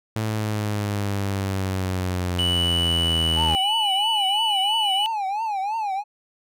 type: exponential sweep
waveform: sawtooth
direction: down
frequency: 110 to 79.6 Hz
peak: -19 dBFS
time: 0.16-3.55 s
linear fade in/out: 0 ms
type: tone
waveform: triangle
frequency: 2960 Hz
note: F#7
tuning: in tune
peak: -19 dBFS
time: 2.39-5.06 s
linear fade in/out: 0 ms
type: tone with vibrato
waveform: triangle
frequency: 830.6 Hz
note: G#5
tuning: in tune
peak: -21 dBFS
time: 3.35-6.04 s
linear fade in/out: 50 ms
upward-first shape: triangle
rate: 3 Hz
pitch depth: 180 cents each way
effects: none